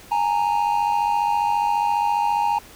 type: tone pair together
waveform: triangle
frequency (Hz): 830.6 / 925.3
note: G#5 / A#5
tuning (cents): 0 / -13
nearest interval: major second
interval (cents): 187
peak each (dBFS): -19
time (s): 0.11-2.59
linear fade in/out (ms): 10
effects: pink hiss -45 dBFS RMS until 2.75 s